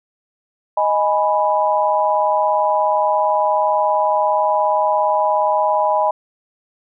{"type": "chord", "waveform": "sine", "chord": "G# minor", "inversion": "second", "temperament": "equal", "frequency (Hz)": [622.3, 830.6, 987.8], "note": ["D#5", "G#5", "B5"], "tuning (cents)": [0, 0, 0], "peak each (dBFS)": -18, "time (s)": [0.77, 6.11], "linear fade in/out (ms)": 5, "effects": []}